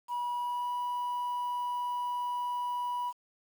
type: tone with pitch glide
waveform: sine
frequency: 970 to 978.4 Hz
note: B5 to B5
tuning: -31 to -16 cents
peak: -28 dBFS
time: 0.08-3.13 s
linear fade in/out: 50 ms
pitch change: +15 cents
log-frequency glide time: 0.36-0.72 s
effects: tanh soft clip ceiling -30 dBFS + 9-bit